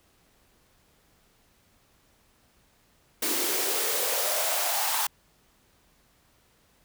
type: noise with high-pass filter sweep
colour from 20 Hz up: white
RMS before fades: -27 dBFS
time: 3.22-5.07 s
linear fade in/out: 5 ms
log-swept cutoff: 300 to 920 Hz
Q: 4.5
effects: pink hiss -64 dBFS RMS until 6.84 s